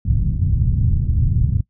white low-pass noise, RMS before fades -17 dBFS, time 0.05-1.61 s, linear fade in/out 5 ms, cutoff 130 Hz, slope 24 dB/octave, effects noise-tail reverb RT60 0.1 s tail -20 dB re dry

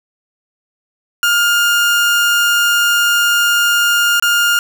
30% pulse tone with dropouts, 1412 Hz, F6, 19 cents sharp, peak -8 dBFS, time 1.23-4.59 s, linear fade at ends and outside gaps 1 ms, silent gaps 4.198-4.224 s, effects none

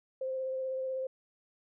sine tone with vibrato, 523.3 Hz, C5, in tune, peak -32 dBFS, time 0.21-1.07 s, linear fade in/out 5 ms, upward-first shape triangle, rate 16 Hz, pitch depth 17 cents each way, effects none

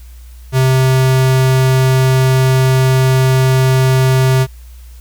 square tone, 130.81 Hz, C3, in tune, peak -9 dBFS, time 0.52-4.47 s, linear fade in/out 50 ms, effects added 60 Hz sine -32 dBFS peak until 5 s + white hiss -48 dBFS RMS until 5 s

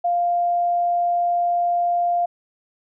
sine tone, 698.5 Hz, F5, in tune, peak -17 dBFS, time 0.04-2.26 s, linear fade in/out 10 ms, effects none

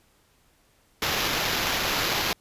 white noise with sample-and-hold, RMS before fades -26 dBFS, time 1.02-2.33 s, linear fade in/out 2 ms, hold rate 8820 Hz, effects pink hiss -63 dBFS RMS until 2.4 s + resampled to 32000 Hz

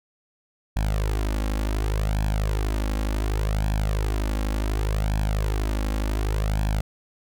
sawtooth tone with flanger, 52.2 Hz, G#1, 10 cents sharp, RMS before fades -24 dBFS, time 0.76-6.81 s, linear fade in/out 5 ms, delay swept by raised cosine 1.2 to 3.7 ms, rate 0.68 Hz, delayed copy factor +0.8, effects none

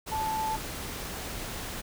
sine tone in noise, 875 Hz, A5, 10 cents flat, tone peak -28 dBFS, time 0.11-0.57 s, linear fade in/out 20 ms, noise pink, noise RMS -37 dBFS, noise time 0.06-1.82 s, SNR +6 dB, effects none

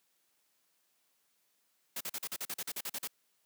white noise bursts, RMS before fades -38 dBFS, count 13, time 1.96-3.075 s, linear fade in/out 5 ms, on 47 ms, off 42 ms, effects white hiss -75 dBFS RMS until 3.45 s + high-pass 150 Hz 12 dB/octave

